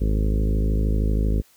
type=harmonic tone with a mistuned harmonic; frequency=52.9 Hz; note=G#1; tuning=33 cents sharp; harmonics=1 / 2 / 3 / 4 / 5 / 6 / 7 / 8 / 9 / 10; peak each=-19 / -28 / -30 / -30 / -34 / -35 / -39 / -35 / -41 / -42 dBFS; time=0-1.42 s; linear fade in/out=20 ms; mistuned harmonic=1; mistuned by=+27 cents; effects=white hiss -57 dBFS RMS until 1.56 s

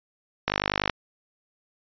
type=click train; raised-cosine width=0.3 ms; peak=-6 dBFS; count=22; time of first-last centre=0.48-0.897 s; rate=50.3 Hz; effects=resampled to 11025 Hz

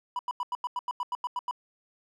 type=tone bursts; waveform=triangle; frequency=985 Hz; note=B5; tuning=5 cents flat; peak=-26 dBFS; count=12; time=0.16-1.511 s; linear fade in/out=2 ms; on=31 ms; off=89 ms; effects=none

